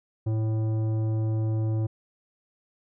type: tone with tanh clipping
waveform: sine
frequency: 110 Hz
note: A2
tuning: in tune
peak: -25 dBFS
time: 0.26-1.87 s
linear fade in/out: 10 ms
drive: 12 dB
effects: none